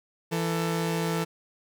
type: tone pair together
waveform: sawtooth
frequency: 166.6 / 444.8 Hz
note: E3 / A4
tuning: +19 / +19 cents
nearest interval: octave + perfect fourth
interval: 1700 cents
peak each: -23 / -27 dBFS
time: 0.31-1.25 s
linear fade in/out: 20 ms
effects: none